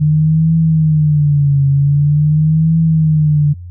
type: tone with vibrato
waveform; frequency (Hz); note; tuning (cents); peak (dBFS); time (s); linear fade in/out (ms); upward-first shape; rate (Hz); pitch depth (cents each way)
sine; 150; D3; +37; -8; 0-3.54; 20; triangle; 0.45; 150
effects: added 88 Hz sine -27 dBFS peak until 3.7 s